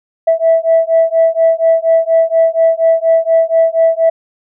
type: beating tone pair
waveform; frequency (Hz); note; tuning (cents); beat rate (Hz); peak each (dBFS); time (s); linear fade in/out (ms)
sine; 654 / 658.2; E5 / E5; -14 / -3; 4.2; -10; 0.27-4.1; 10
effects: tanh soft clip ceiling -2 dBFS